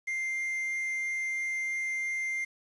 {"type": "tone", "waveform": "triangle", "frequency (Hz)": 2099, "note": "C7", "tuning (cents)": 5, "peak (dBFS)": -28, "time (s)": [0.07, 2.45], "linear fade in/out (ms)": 10, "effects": ["resampled to 24000 Hz", "9-bit"]}